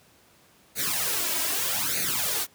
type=noise with flanger; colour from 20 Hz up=white; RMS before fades=-27 dBFS; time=0.75-2.47 s; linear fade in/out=50 ms; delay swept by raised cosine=0.46 to 3.16 ms; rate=0.81 Hz; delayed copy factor=+0.8; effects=pink hiss -58 dBFS RMS until 2.54 s + high-pass 100 Hz 12 dB/octave